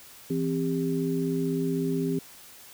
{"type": "tone cluster", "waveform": "sine", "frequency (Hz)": [166.3, 262.3, 399], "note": ["E3", "C4", "G4"], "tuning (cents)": [16, 4, 31], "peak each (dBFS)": [-29, -28, -30], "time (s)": [0.3, 2.19], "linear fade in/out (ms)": 5, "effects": ["white hiss -49 dBFS RMS until 2.73 s"]}